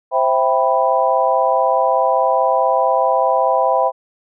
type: chord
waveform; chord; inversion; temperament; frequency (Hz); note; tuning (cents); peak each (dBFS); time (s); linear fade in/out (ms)
sine; C major seventh; none; equal; 523.3 / 659.3 / 784 / 987.8; C5 / E5 / G5 / B5; 0 / 0 / 0 / 0; -18; 0.11-3.92; 50
effects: none